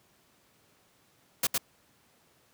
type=noise with echo; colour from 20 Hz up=white; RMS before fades=-26 dBFS; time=1.43-1.47 s; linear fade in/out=5 ms; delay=110 ms; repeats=1; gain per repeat=-2 dB; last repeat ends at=1.58 s; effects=pink hiss -65 dBFS RMS until 2.53 s + high-pass 100 Hz 12 dB/octave